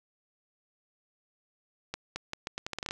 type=accelerating click train; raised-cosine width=0.2 ms; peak=-17 dBFS; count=12; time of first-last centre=1.94-2.909 s; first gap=220 ms; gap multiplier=0.79; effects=none